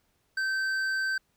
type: tone with hard clipping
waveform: sine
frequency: 1550 Hz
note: G6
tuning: 20 cents flat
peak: -28 dBFS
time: 0.37-1.18 s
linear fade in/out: 5 ms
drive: 7 dB
effects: pink hiss -72 dBFS RMS until 1.36 s